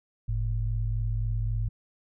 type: tone pair together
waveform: sine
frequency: 46.25 / 110 Hz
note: F#1 / A2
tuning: 0 / 0 cents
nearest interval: octave + minor third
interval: 1500 cents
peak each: -28 dBFS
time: 0.28-1.69 s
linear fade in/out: 10 ms
effects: none